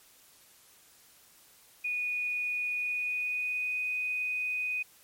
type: tone with pitch glide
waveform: sine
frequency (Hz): 2465 to 2492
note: D#7 to D#7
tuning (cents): -17 to +2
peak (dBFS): -29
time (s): 1.84-4.83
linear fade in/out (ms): 10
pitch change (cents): +19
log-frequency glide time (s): 2.76-3.79
effects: white hiss -59 dBFS RMS until 5.03 s + MP3 64 kbps